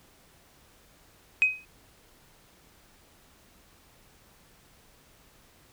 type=tone with exponential decay; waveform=sine; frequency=2520 Hz; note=D#7; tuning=21 cents sharp; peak=-14 dBFS; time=1.42-1.65 s; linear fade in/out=0 ms; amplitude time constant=48 ms; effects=tanh soft clip ceiling -12 dBFS + pink hiss -59 dBFS RMS until 5.72 s